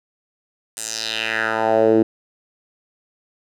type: tone with band-pass filter sweep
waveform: 10% pulse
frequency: 111.3 Hz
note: A2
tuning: 20 cents sharp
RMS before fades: -19 dBFS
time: 0.77-2.03 s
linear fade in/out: 5 ms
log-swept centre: 9100 to 310 Hz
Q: 2.9
effects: none